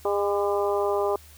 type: harmonic tone with a mistuned harmonic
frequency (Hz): 202.7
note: G#3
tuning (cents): -42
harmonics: 2 / 3 / 4 / 5 / 6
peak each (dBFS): -24 / -28 / -30 / -32 / -34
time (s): 0.05-1.16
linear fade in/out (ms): 2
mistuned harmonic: 6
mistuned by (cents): -25
effects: added 76 Hz sine -49 dBFS peak until 1.37 s + white hiss -52 dBFS RMS until 1.37 s